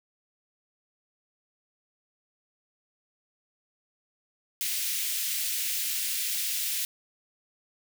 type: high-pass noise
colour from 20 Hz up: white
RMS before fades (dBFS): -30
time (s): 4.61-6.85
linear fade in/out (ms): 0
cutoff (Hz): 2100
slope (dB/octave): 24
effects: none